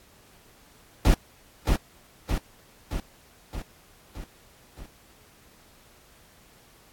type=noise with echo; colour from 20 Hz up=brown; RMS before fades=-17 dBFS; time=1.05-1.14 s; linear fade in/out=2 ms; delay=620 ms; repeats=6; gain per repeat=-4 dB; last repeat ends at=4.86 s; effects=pink hiss -56 dBFS RMS until 6.92 s + AAC 64 kbps